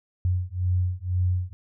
sine beating tone pair, 89.7 / 91.7 Hz, F2 / F#2, +47 / -15 cents, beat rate 2 Hz, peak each -25 dBFS, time 0.25-1.53 s, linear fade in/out 0 ms, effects none

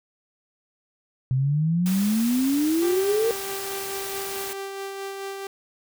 sine exponential sweep, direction up, 126.7 to 466.2 Hz, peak -19 dBFS, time 1.31-3.31 s, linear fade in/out 0 ms
white noise, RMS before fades -34 dBFS, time 1.86-4.53 s, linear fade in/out 0 ms
sawtooth tone with tremolo, 392 Hz, G4, in tune, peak -26 dBFS, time 2.82-5.47 s, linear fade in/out 2 ms, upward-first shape sine, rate 4.6 Hz, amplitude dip 30%
effects none

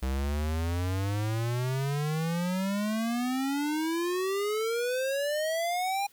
square exponential sweep, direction up, 64 to 813 Hz, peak -28 dBFS, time 0.02-6.07 s, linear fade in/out 10 ms, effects white hiss -60 dBFS RMS until 6.12 s

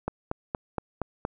click train, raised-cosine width 1 ms, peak -14 dBFS, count 6, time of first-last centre 0.08-1.251 s, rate 4.27 Hz, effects none

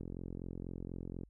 click train, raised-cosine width 3 ms, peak -30 dBFS, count 55, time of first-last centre 0.01-1.234 s, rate 44.1 Hz, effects added 50 Hz sine -60 dBFS peak until 1.29 s

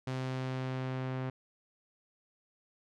sawtooth tone with low-pass filter sweep, 130 Hz, C3, 11 cents flat, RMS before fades -36 dBFS, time 0.07-1.3 s, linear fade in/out 5 ms, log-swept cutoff 5900 to 2200 Hz, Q 0.71, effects none

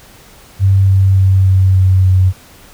sine tone with pitch steps, 96.9 / 96.12 / 95.35 / 94.58 / 93.82 / 93.06 Hz, G2 / G2 / G2 / F#2 / F#2 / F#2, -20 / -34 / -47 / +39 / +25 / +10 cents, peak -6 dBFS, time 0.59-2.33 s, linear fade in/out 50 ms, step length 290 ms, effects pink hiss -41 dBFS RMS until 2.73 s

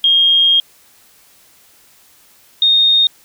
sine tone pair in turn, 3236 / 3693 Hz, G#7 / A#7, -46 / -17 cents, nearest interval major second, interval 229 cents, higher second, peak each -8 dBFS, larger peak neither, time 0.04-0.6 / 2.62-3.07 s, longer first, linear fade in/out 2 ms, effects white hiss -49 dBFS RMS until 3.24 s

